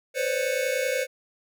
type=tone cluster; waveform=square; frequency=499.6 / 530 / 585 / 2210 Hz; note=B4 / C5 / D5 / C#7; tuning=+20 / +22 / -7 / -6 cents; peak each=-30 / -28 / -33 / -33 dBFS; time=0.14-1.07 s; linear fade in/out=50 ms; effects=none